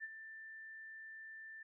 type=tone with ADSR envelope; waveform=sine; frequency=1776 Hz; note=A6; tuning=16 cents sharp; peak=-40 dBFS; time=0-1.63 s; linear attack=39 ms; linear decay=32 ms; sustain=-9 dB; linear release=5 ms; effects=none